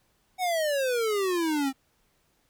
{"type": "exponential sweep", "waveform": "square", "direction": "down", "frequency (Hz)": [756, 261.6], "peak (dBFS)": -25, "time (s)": [0.38, 1.73], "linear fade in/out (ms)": 50, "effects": ["pink hiss -69 dBFS RMS until 2.49 s"]}